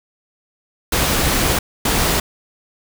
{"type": "noise bursts at uneven times", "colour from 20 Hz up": "pink", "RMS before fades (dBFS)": -17, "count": 2, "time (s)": [[0.92, 1.59], [1.85, 2.2]], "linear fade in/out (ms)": 5, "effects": []}